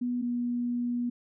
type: tone pair in turn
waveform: sine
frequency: 245 / 241.9 Hz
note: B3 / B3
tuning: -14 / -36 cents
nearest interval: unison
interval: 22 cents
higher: first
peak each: -27 dBFS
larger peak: neither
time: 0.01-0.22 / 0.22-1.1 s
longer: second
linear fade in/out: 10 ms
effects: none